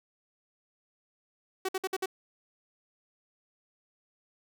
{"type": "tone bursts", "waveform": "sawtooth", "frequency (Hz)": 378.5, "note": "F#4", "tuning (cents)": 39, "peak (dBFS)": -25, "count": 5, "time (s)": [1.65, 2.059], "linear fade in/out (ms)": 5, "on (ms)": 37, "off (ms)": 56, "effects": []}